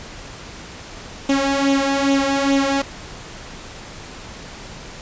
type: tone with flanger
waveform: sawtooth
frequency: 275.5 Hz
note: C#4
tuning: 11 cents flat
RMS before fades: -18 dBFS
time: 1.29-2.82 s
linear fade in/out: 5 ms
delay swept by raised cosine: 0.3 to 2.5 ms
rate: 2.4 Hz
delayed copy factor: +0.65
effects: pink hiss -36 dBFS RMS until 5.01 s + resampled to 16000 Hz